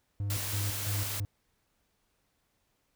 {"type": "tone with tremolo", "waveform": "triangle", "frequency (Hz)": 100.9, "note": "G#2", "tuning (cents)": -49, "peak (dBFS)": -28, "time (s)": [0.2, 1.25], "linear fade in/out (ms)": 0, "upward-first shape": "square", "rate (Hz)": 3, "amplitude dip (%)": 65}
{"type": "noise", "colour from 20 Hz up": "white", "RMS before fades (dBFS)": -36, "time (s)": [0.3, 1.2], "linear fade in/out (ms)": 2}
{"effects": ["pink hiss -75 dBFS RMS until 2.95 s"]}